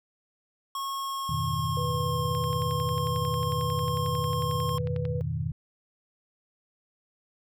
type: tone with pitch glide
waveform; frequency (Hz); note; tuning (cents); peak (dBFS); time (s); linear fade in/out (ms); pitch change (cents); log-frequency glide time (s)
square; 1092 to 1069.5; C#6 to C6; -26 to +38; -31; 0.75-4.78; 2; -36; 0.88-2.23
type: chord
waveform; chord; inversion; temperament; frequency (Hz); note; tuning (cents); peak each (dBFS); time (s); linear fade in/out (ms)
sine; F half-diminished seventh; none; equal; 87.31 / 103.83 / 123.47 / 155.56; F2 / Ab2 / Cb3 / Eb3; 0 / 0 / 0 / 0; -34 / -37 / -32 / -31; 1.29-5.52; 5
type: tone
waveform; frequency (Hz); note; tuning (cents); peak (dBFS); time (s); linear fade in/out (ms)
sine; 492.2; B4; -6; -33; 1.77-5.21; 0
type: click train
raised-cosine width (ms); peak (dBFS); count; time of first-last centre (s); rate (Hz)
0.3; -27; 31; 2.35-5.053; 11.1
effects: none